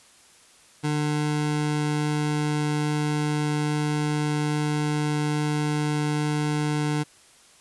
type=tone; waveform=25% pulse; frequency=149.8 Hz; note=D3; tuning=35 cents sharp; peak=-19 dBFS; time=0.83-7.04 s; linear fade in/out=20 ms; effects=white hiss -54 dBFS RMS until 7.6 s + resampled to 24000 Hz